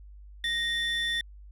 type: tone pair together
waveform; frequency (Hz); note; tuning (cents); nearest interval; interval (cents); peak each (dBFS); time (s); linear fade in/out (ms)
triangle; 1864.7 / 3520; A#6 / A7; 0 / 0; major seventh; 1100; -27; 0.44-1.21; 2
effects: tanh soft clip ceiling -20 dBFS + added 50 Hz sine -45 dBFS peak until 1.51 s